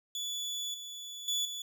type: tone with level steps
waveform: 30% pulse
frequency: 3442 Hz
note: A7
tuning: 39 cents flat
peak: -32 / -39 / -27 / -35 dBFS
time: 0.15-1.62 s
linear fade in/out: 2 ms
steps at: 0.74 / 1.28 / 1.45 s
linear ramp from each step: 2 ms
effects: none